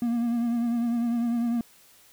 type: tone with vibrato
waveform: triangle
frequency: 235.6 Hz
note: A#3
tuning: 19 cents sharp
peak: -21 dBFS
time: 0.02-1.61 s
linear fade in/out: 2 ms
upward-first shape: triangle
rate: 10 Hz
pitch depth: 46 cents each way
effects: white hiss -56 dBFS RMS until 2.12 s